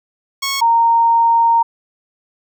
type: tone pair in turn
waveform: 10% pulse / sine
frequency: 1100 / 925 Hz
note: C#6 / A#5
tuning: -14 / -14 cents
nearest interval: minor third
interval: 300 cents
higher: first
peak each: -9 dBFS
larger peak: neither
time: 0.42-0.61 / 0.61-1.63 s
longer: second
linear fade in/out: 10 ms
effects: none